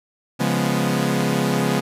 sawtooth chord, C# dominant seventh, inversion none, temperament equal, 138.59 / 174.61 / 207.7 / 246.9 Hz, C#3 / E#3 / G#3 / B3, 0 / 0 / 0 / 0 cents, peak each -20 dBFS, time 0.39-1.81 s, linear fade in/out 20 ms, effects resampled to 32000 Hz

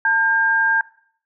sine tone pair together, 897.3 / 1602 Hz, A5 / G6, +34 / +37 cents, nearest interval minor seventh, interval 1003 cents, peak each -21 / -15 dBFS, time 0.05-0.81 s, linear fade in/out 2 ms, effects noise-tail reverb RT60 0.6 s tail -20 dB re dry

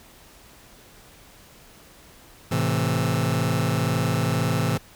sawtooth chord, A minor, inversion none, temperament just, 110 / 132 / 165 Hz, A2 / C3 / E3, 0 / +16 / +2 cents, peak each -21 dBFS, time 2.51-4.78 s, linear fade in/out 10 ms, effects pink hiss -50 dBFS RMS until 4.95 s

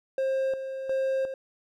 triangle tone with tremolo, 532 Hz, C5, 29 cents sharp, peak -22 dBFS, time 0.18-1.34 s, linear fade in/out 2 ms, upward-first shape square, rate 1.4 Hz, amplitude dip 60%, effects none

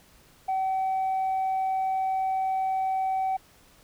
sine tone, 762 Hz, G5, 49 cents flat, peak -22 dBFS, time 0.48-3.37 s, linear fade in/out 10 ms, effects tanh soft clip ceiling -22 dBFS + pink hiss -57 dBFS RMS until 3.83 s

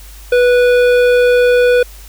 triangle tone with hard clipping, 491.4 Hz, B4, 9 cents flat, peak -9 dBFS, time 0.32-1.83 s, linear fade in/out 5 ms, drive 16 dB, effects added 50 Hz sine -33 dBFS peak until 2.08 s + white hiss -40 dBFS RMS until 2.08 s

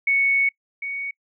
sine tone pair in turn, 2217 / 2232 Hz, C#7 / C#7, 0 / +11 cents, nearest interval unison, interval 11 cents, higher second, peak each -16 / -26 dBFS, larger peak first, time 0.07-0.49 / 0.82-1.11 s, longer first, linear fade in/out 5 ms, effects noise-tail reverb RT60 0.1 s tail -26 dB re dry

